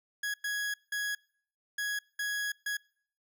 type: tone bursts at uneven times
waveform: 40% pulse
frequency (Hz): 1666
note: G#6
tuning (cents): +5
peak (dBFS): -30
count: 6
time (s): 0.23-0.34 / 0.44-0.74 / 0.92-1.15 / 1.78-1.99 / 2.19-2.52 / 2.66-2.77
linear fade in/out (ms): 5
effects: noise-tail reverb RT60 0.6 s tail -26 dB re dry